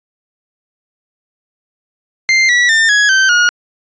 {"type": "tone with pitch steps", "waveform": "40% pulse", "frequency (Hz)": [2093, 1941.6, 1801.1, 1670.8, 1550, 1437.8], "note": ["C7", "B6", "A6", "G#6", "G6", "F6"], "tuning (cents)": [0, -30, 40, 10, -20, 50], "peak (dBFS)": -7, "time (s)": [2.29, 3.49], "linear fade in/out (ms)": 0, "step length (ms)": 200, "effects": ["resampled to 16000 Hz"]}